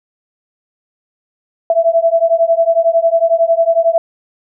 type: beating tone pair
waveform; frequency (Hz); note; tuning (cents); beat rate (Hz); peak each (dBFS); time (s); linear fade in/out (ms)
sine; 659.3 / 670.3; E5 / E5; 0 / +29; 11; -12; 1.7-3.98; 2
effects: none